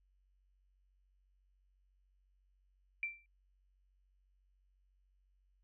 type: tone with exponential decay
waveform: sine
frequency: 2349 Hz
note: D7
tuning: in tune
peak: -32 dBFS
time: 3.03-3.26 s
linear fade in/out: 1 ms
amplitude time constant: 48 ms
effects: added 47 Hz sine -70 dBFS peak until 5.63 s